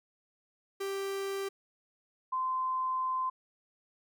45% pulse / sine tone pair in turn, 392 / 1034.2 Hz, G4 / C6, 0 / -20 cents, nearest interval octave + perfect fourth, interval 1680 cents, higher second, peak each -33 / -29 dBFS, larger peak second, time 0.8-1.49 / 2.32-3.3 s, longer second, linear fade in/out 10 ms, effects none

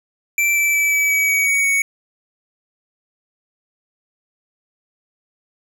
square tone with pitch steps, 2340 / 2324 / 2308 / 2292 / 2276 / 2260 / 2245 / 2229 Hz, D7 / D7 / D7 / D7 / C#7 / C#7 / C#7 / C#7, -7 / -19 / -31 / -43 / +45 / +33 / +21 / +9 cents, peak -15 dBFS, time 0.38-1.82 s, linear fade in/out 2 ms, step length 180 ms, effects none

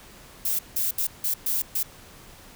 violet noise bursts at uneven times, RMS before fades -25 dBFS, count 6, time 0.45-0.59 / 0.76-0.91 / 0.98-1.07 / 1.24-1.34 / 1.46-1.62 / 1.75-1.83 s, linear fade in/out 5 ms, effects pink hiss -48 dBFS RMS until 2.55 s

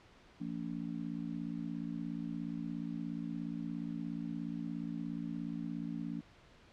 harmonic tone, 57 Hz, A#1, 38 cents flat, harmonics 3 / 4 / 5, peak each -42 / -41 / -42 dBFS, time 0.4-6.21 s, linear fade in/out 10 ms, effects pink hiss -61 dBFS RMS until 6.72 s + low-pass 4000 Hz 12 dB/octave

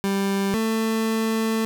30% pulse tone pair in turn, 196.7 / 222.5 Hz, G3 / A3, +6 / +20 cents, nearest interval major second, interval 214 cents, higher second, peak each -18 dBFS, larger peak neither, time 0.04-0.54 / 0.54-1.65 s, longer second, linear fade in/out 0 ms, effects none

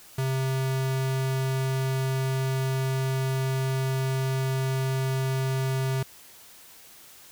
square tone, 132.4 Hz, C3, 21 cents sharp, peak -25 dBFS, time 0.18-6.03 s, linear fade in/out 5 ms, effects white hiss -50 dBFS RMS until 7.31 s

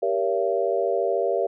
sine chord, G diminished seventh, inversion none, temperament just, 392 / 470.4 / 564.5 / 677.4 Hz, G4 / Bb4 / Db5 / Fb5, 0 / +16 / +31 / +47 cents, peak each -26 dBFS, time 0.02-1.47 s, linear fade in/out 10 ms, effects none

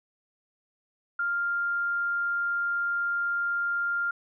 sine tone, 1398 Hz, F6, 1 cent sharp, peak -25 dBFS, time 1.19-4.11 s, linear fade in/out 5 ms, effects none

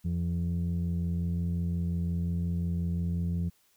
sine tone pair together, 86.2 / 171.85 Hz, F2 / F3, -22 / -28 cents, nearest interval octave, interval 1194 cents, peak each -28 dBFS, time 0.04-3.5 s, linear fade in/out 20 ms, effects tanh soft clip ceiling -24 dBFS + white hiss -67 dBFS RMS until 3.76 s

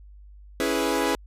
sawtooth chord, C# minor seventh, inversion none, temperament equal, 277.2 / 329.6 / 415.3 / 493.9 Hz, C#4 / E4 / G#4 / B4, 0 / 0 / 0 / 0 cents, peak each -24 dBFS, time 0.6-1.15 s, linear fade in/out 0 ms, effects added 50 Hz sine -44 dBFS peak until 1.26 s + resampled to 32000 Hz

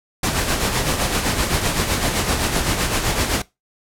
pink noise with tremolo, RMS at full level -18 dBFS, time 0.23-3.42 s, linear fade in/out 5 ms, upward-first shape sine, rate 7.8 Hz, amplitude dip 50%, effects noise-tail reverb RT60 0.2 s tail -19 dB re dry + low-pass 12000 Hz 12 dB/octave

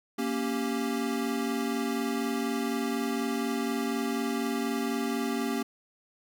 square chord, G diminished, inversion first, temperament equal, 233.1 / 277.2 / 392 Hz, Bb3 / Db4 / G4, 0 / 0 / 0 cents, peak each -32 / -33 / -35 dBFS, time 0.18-5.63 s, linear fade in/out 10 ms, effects none

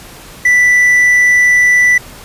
triangle tone, 1975.5 Hz, B6, in tune, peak -4 dBFS, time 0.45-1.98 s, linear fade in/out 5 ms, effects pink hiss -34 dBFS RMS until 2.24 s + resampled to 32000 Hz

